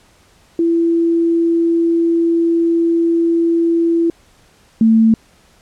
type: tone pair in turn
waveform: sine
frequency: 334.9 / 223.5 Hz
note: E4 / A3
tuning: +27 / +27 cents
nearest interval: perfect fifth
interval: 700 cents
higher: first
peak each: -11 / -7 dBFS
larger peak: second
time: 0.59-4.1 / 4.81-5.14 s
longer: first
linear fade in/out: 2 ms
effects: pink hiss -51 dBFS RMS until 5.61 s + low-pass 10000 Hz 12 dB/octave